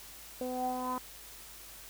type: tone with low-pass filter sweep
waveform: sawtooth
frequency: 252.6 Hz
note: B3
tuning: 39 cents sharp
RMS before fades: -35 dBFS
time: 0.41-0.98 s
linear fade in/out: 0 ms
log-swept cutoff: 580 to 1100 Hz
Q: 8.7
effects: added 50 Hz sine -59 dBFS peak until 1.89 s + white hiss -50 dBFS RMS until 1.89 s